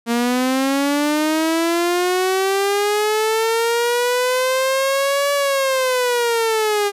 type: linear two-way sweep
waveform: sawtooth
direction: up then down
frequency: 231.3 to 571 to 401.7 Hz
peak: -12 dBFS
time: 0.06-6.92 s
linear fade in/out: 50 ms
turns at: 5.33 s
effects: resampled to 32000 Hz